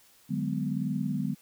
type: chord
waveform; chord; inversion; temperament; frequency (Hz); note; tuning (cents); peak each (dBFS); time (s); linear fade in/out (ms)
sine; G# half-diminished seventh; second; just; 149.51 / 186.89 / 207.7 / 249.2; D3 / F#3 / G#3 / B3; +31 / +18 / 0 / +16; -33; 0.29-1.35; 20
effects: white hiss -60 dBFS RMS until 1.41 s